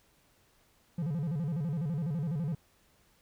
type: tone with vibrato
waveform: triangle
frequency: 156.3 Hz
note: D#3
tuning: 8 cents sharp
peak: -28 dBFS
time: 0.98-2.55 s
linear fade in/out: 5 ms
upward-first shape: square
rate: 12 Hz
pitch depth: 170 cents each way
effects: pink hiss -67 dBFS RMS until 3.21 s